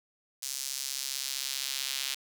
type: tone with high-pass filter sweep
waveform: sawtooth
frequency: 135.4 Hz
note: C#3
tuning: 40 cents flat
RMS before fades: -35 dBFS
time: 0.42-2.15 s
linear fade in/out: 10 ms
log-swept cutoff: 5900 to 3400 Hz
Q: 1.3
effects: 9-bit